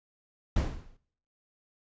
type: noise with exponential decay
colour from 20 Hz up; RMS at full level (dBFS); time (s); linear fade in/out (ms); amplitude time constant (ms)
brown; -21; 0.56-0.97; 5; 87
effects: noise-tail reverb RT60 0.6 s tail -20 dB re dry + resampled to 16000 Hz